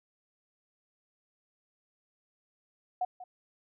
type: tone with echo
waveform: sine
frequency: 730 Hz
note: F#5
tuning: 24 cents flat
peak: -27 dBFS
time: 3.01-3.05 s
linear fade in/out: 5 ms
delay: 190 ms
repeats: 1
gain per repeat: -15 dB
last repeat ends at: 3.24 s
effects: none